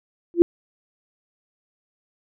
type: tone with exponential growth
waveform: sine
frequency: 343.6 Hz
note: F4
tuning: 28 cents flat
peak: -3 dBFS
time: 0.34-0.42 s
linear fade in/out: 0 ms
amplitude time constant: 17 ms
effects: none